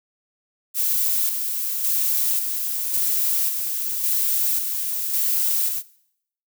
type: noise with tremolo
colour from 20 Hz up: violet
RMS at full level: -21 dBFS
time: 0.74-5.83 s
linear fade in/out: 50 ms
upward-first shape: square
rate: 0.91 Hz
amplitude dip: 40%
effects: noise-tail reverb RT60 0.7 s tail -20 dB re dry